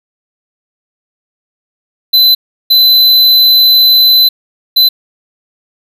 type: tone bursts at uneven times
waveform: square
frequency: 4027 Hz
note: B7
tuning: 33 cents sharp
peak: -4 dBFS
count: 3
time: 2.13-2.35 / 2.7-4.29 / 4.76-4.89 s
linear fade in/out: 10 ms
effects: none